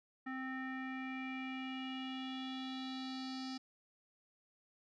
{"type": "tone with low-pass filter sweep", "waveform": "square", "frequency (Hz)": 261.6, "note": "C4", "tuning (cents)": 0, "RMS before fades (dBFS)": -43, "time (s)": [0.26, 3.58], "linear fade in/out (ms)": 10, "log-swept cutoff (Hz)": [1700, 4900], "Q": 5.1, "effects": []}